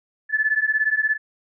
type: beating tone pair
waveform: sine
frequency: 1727 / 1744 Hz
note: A6 / A6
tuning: -33 / -16 cents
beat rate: 17 Hz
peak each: -21 dBFS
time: 0.29-1.18 s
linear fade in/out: 50 ms
effects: none